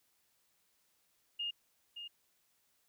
sine tone with echo, 2837 Hz, F7, 27 cents sharp, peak -35 dBFS, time 1.39-1.51 s, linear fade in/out 10 ms, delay 570 ms, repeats 1, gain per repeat -8 dB, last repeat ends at 2.08 s, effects white hiss -75 dBFS RMS until 2.88 s

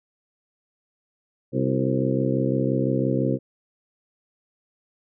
harmonic tone with a mistuned harmonic, 65.9 Hz, C2, 13 cents sharp, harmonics 2 / 3 / 4 / 5 / 6 / 7 / 8, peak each -25 / -28 / -26 / -28 / -31 / -30 / -29 dBFS, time 1.52-3.39 s, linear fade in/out 50 ms, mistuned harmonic 6, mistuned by -67 cents, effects none

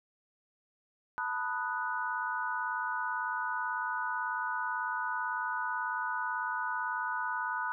sine chord, B dominant seventh, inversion third, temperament equal with one note detuned, 889.7 / 987.8 / 1244.5 / 1480 Hz, A5 / B5 / D#6 / F#6, +19 / 0 / 0 / 0 cents, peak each -39 / -36 / -39 / -35 dBFS, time 1.18-7.72 s, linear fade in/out 0 ms, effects none

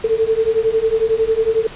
sine beating tone pair, 440 / 451 Hz, A4 / A4, 0 / +43 cents, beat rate 11 Hz, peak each -17 / -16 dBFS, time 0.04-1.67 s, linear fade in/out 5 ms, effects pink hiss -35 dBFS RMS until 1.75 s + resampled to 8000 Hz

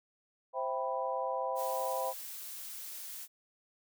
sine chord, C major seventh, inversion none, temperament equal, 523.3 / 659.3 / 784 / 987.8 Hz, C5 / E5 / G5 / B5, 0 / 0 / 0 / 0 cents, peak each -36 / -39 / -38 / -37 dBFS, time 0.53-2.14 s, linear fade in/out 50 ms
blue noise, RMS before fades -44 dBFS, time 1.55-3.28 s, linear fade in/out 50 ms
effects none

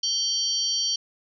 sine tone cluster, 3163 / 4543 / 5710 Hz, G7 / C#8 / F8, +15 / +42 / +37 cents, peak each -29 / -25 / -28 dBFS, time 0.03-0.96 s, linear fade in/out 5 ms, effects none

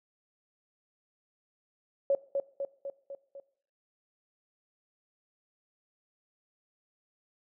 sine tone with echo, 554.4 Hz, C#5, in tune, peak -22 dBFS, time 2.1-2.15 s, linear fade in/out 2 ms, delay 250 ms, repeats 5, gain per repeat -4 dB, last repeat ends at 3.4 s, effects noise-tail reverb RT60 0.6 s tail -20 dB re dry

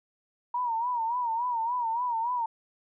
sine tone with vibrato, 945 Hz, A#5, 23 cents sharp, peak -26 dBFS, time 0.54-2.46 s, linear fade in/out 5 ms, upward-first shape sine, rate 3.5 Hz, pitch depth 97 cents each way, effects none

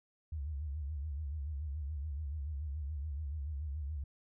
sine tone with vibrato, 73.42 Hz, D2, in tune, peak -36 dBFS, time 0.32-4.04 s, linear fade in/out 5 ms, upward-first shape sine, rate 7 Hz, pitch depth 140 cents each way, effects none

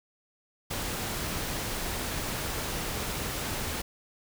pink noise, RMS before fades -33 dBFS, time 0.7-3.82 s, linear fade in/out 10 ms, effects none

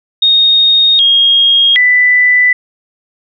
sine tone with pitch steps, 3714 / 3256 / 1988 Hz, A#7 / G#7 / B6, -7 / -35 / +11 cents, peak -5 dBFS, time 0.22-2.53 s, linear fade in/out 5 ms, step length 770 ms, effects none

